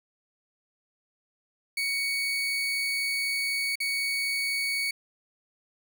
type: tone with dropouts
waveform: 30% pulse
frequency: 2234 Hz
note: C#7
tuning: 13 cents sharp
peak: -24 dBFS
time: 1.77-4.91 s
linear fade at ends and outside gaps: 5 ms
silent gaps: 3.756-3.802 s
effects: none